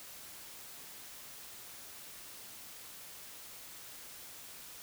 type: silence
effects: white hiss -50 dBFS RMS until 4.82 s